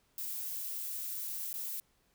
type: noise with dropouts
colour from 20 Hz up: violet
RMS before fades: -39 dBFS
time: 0.18-1.8 s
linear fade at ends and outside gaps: 1 ms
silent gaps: 1.53-1.54 s
effects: pink hiss -72 dBFS RMS until 2.14 s